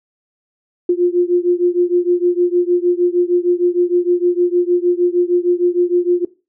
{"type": "beating tone pair", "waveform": "sine", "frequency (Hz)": [350.7, 357.2], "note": ["F4", "F4"], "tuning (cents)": [7, 39], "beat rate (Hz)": 6.5, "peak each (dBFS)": [-14, -15], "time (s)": [0.89, 6.25], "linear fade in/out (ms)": 5, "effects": ["noise-tail reverb RT60 0.3 s tail -20 dB re dry"]}